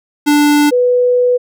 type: tone pair in turn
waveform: square / sine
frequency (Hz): 293.7 / 493.9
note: D4 / B4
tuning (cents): 0 / 0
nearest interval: major sixth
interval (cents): 900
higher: second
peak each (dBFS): -8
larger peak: neither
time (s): 0.26-0.71 / 0.71-1.38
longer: second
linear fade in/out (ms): 20
effects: none